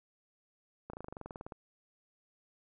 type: slowing click train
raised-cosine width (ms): 1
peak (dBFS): -29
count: 15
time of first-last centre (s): 0.9-1.522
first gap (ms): 34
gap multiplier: 1.04
effects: none